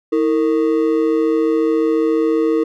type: ring-modulated tone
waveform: triangle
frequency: 389.8 Hz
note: G4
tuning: 10 cents flat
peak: -8 dBFS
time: 0.12-2.64 s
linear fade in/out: 10 ms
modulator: 67.2 Hz
effects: none